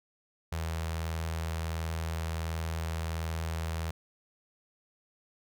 sawtooth tone with notch filter, 81.4 Hz, E2, 21 cents flat, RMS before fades -34 dBFS, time 0.52-3.91 s, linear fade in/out 5 ms, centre 280 Hz, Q 0.87, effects none

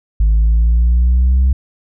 sine linear sweep, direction up, 52.1 to 66 Hz, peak -6 dBFS, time 0.2-1.53 s, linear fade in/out 5 ms, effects tanh soft clip ceiling -7 dBFS

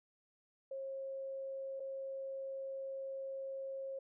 sine tone with dropouts, 539 Hz, C#5, 49 cents flat, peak -40 dBFS, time 0.71-3.99 s, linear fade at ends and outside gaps 5 ms, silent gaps 1.798-1.802 s, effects none

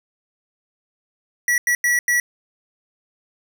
square tone bursts at uneven times, 1938 Hz, B6, 33 cents flat, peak -16 dBFS, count 4, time 1.48-1.58 / 1.67-1.75 / 1.84-1.99 / 2.08-2.2 s, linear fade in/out 2 ms, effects none

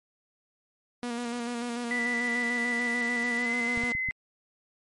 sawtooth tone with vibrato, 238.9 Hz, A#3, 43 cents sharp, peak -27 dBFS, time 1.03-3.92 s, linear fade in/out 0 ms, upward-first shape square, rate 6.8 Hz, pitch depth 27 cents each way
sine tone with pitch glide, 1975.5 to 2046 Hz, B6 to C7, 0 to -39 cents, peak -27 dBFS, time 1.91-4.11 s, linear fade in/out 0 ms, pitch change +61 cents, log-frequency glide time 3.39-3.5 s
clicks, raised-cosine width 5 ms, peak -27 dBFS, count 4, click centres 3.775 / 3.837 / 3.951 / 4.088 s
effects MP3 48 kbps

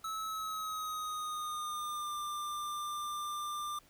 square tone with pitch glide, 1299 to 1191.2 Hz, E6 to D6, -26 to +24 cents, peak -37 dBFS, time 0.04-3.79 s, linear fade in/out 5 ms, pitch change -150 cents, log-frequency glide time 0.21-2.15 s, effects pink hiss -64 dBFS RMS until 3.89 s

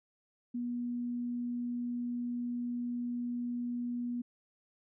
sine tone, 241.9 Hz, B3, 36 cents flat, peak -33 dBFS, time 0.54-4.22 s, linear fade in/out 10 ms, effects none

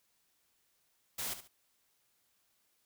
white noise with echo, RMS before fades -38 dBFS, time 1.18-1.34 s, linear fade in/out 10 ms, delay 70 ms, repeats 2, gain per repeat -11 dB, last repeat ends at 1.48 s, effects white hiss -75 dBFS RMS until 2.85 s

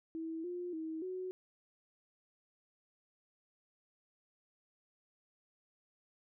sine tone with pitch steps, 324.5 / 354.4 / 319.3 / 369.8 Hz, E4 / F4 / D#4 / F#4, -27 / +25 / +45 / -1 cents, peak -38 dBFS, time 0.15-1.31 s, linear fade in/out 0 ms, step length 290 ms, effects none

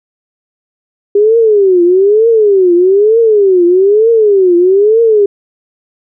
sine tone with vibrato, 400 Hz, G4, 35 cents sharp, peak -4 dBFS, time 1.15-5.26 s, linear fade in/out 5 ms, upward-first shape triangle, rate 1.1 Hz, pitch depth 270 cents each way, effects none

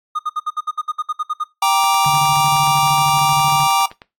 triangle tone bursts, 1230 Hz, D#6, 20 cents flat, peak -16 dBFS, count 13, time 0.15-1.44 s, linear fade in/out 10 ms, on 42 ms, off 62 ms
square chord, G minor, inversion none, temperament just, 784 / 940.8 / 1176 Hz, G5 / Bb5 / D6, 0 / +16 / +2 cents, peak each -18 dBFS, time 1.62-3.86 s, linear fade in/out 5 ms
click train, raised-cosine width 0.3 ms, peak -20 dBFS, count 22, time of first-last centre 1.84-4.018 s, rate 9.64 Hz
sine tone with tremolo, 144.9 Hz, D3, 23 cents flat, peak -20 dBFS, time 2.06-3.67 s, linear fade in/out 2 ms, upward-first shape square, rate 13 Hz, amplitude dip 55%
effects noise-tail reverb RT60 0.2 s tail -17 dB re dry + AAC 64 kbps

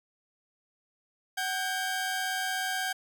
sawtooth tone pair together, 752.8 / 1602 Hz, F#5 / G6, +30 / +37 cents, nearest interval octave + minor second, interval 1307 cents, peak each -29 / -28 dBFS, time 1.37-2.93 s, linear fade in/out 10 ms, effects none

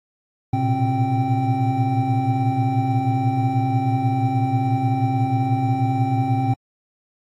triangle tone cluster, 112.9 / 119.1 / 129.3 / 266.1 / 780 Hz, A2 / A#2 / C3 / C4 / G5, +45 / +38 / -20 / +29 / -9 cents, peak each -22 dBFS, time 0.53-6.54 s, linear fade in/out 5 ms, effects AAC 64 kbps

